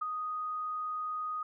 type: tone with ADSR envelope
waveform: sine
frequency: 1244.5 Hz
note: D#6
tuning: in tune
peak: -28 dBFS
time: 0.01-1.43 s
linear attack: 13 ms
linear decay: 9 ms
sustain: -5 dB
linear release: 4 ms
effects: none